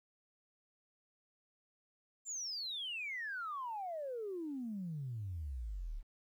sine exponential sweep, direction down, 7410 to 32.67 Hz, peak -38 dBFS, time 2.25-6.03 s, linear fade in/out 50 ms, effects tanh soft clip ceiling -34 dBFS + 12-bit

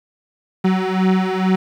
35% pulse beating tone pair, 186.4 / 188.6 Hz, F#3 / F#3, +13 / +33 cents, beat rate 2.2 Hz, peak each -16 dBFS, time 0.64-1.56 s, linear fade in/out 10 ms, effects low-pass 3000 Hz 12 dB/octave + 8-bit

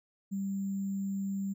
sine tone with sample-and-hold, 196 Hz, G3, in tune, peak -31 dBFS, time 0.31-1.54 s, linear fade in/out 20 ms, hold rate 7350 Hz, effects none

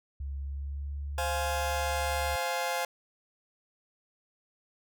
sine tone with pitch glide, 69.3 to 71.17 Hz, C#2 to C#2, 0 to +46 cents, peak -33 dBFS, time 0.2-2.36 s, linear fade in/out 5 ms, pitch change +46 cents, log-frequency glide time 0.41-0.95 s
sawtooth chord, F minor, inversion second, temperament just, 523.8 / 698.5 / 838.1 Hz, C5 / F5 / Ab5, +2 / 0 / +16 cents, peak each -30 dBFS, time 1.18-2.85 s, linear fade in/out 2 ms
effects none

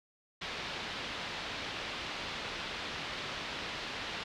white low-pass noise, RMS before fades -40 dBFS, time 0.41-4.24 s, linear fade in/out 10 ms, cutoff 4000 Hz, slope 24 dB/octave, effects none

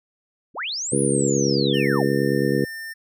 sine linear two-way sweep, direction up then down, 96.9 to 9956 to 96.9 Hz, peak -25 dBFS, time 0.54-2.08 s, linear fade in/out 50 ms, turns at 0.99 s
harmonic tone, 69.3 Hz, C#2, in tune, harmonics 2 / 3 / 4 / 5 / 6 / 7, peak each -25 / -25 / -25 / -25 / -25 / -25 dBFS, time 0.92-2.65 s, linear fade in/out 5 ms
square tone, 1800 Hz, A6, 39 cents sharp, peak -32 dBFS, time 1.73-2.94 s, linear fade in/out 20 ms
effects none

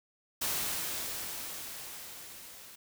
white noise with level ramp, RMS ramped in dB -32 to -51 dBFS, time 0.41-2.76 s, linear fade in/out 10 ms, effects none

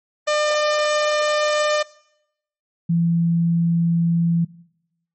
sawtooth / sine tone pair in turn, 601 / 168.65 Hz, D5 / E3, +40 / +40 cents, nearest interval octave + minor seventh, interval 2200 cents, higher first, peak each -13 / -15 dBFS, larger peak first, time 0.27-1.83 / 2.89-4.45 s, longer neither, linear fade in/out 10 ms, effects noise-tail reverb RT60 0.8 s tail -21 dB re dry + MP3 32 kbps

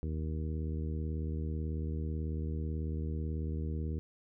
harmonic tone, 78.2 Hz, D#2, 9 cents sharp, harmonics 1 / 2 / 3 / 4 / 5 / 6, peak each -34 / -40 / -44 / -46 / -48 / -50 dBFS, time 0.03-3.99 s, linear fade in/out 0 ms, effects none

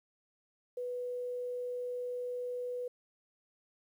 sine tone, 493.5 Hz, B4, 1 cent flat, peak -35 dBFS, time 0.77-2.88 s, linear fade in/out 5 ms, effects 11-bit

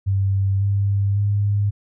sine tone with pitch steps, 97.6 / 99.77 / 101.98 Hz, G2 / G2 / G#2, -7 / +31 / -31 cents, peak -16 dBFS, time 0.06-1.71 s, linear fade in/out 20 ms, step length 550 ms, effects none

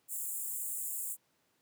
pink high-pass noise, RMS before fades -38 dBFS, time 0.08-1.17 s, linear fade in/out 50 ms, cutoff 7200 Hz, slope 96 dB/octave, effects pink hiss -74 dBFS RMS until 1.61 s + high-pass 150 Hz 12 dB/octave

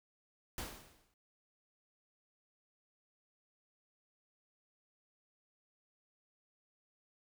pink noise with exponential decay, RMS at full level -40 dBFS, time 0.58-1.14 s, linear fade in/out 1 ms, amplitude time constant 120 ms, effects none

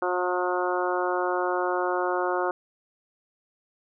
harmonic tone, 180 Hz, F#3, 47 cents flat, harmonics 2 / 3 / 4 / 5 / 6 / 7 / 8, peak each -28 / -30 / -31 / -32 / -33 / -33 / -34 dBFS, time 0.02-2.51 s, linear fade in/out 2 ms, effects none

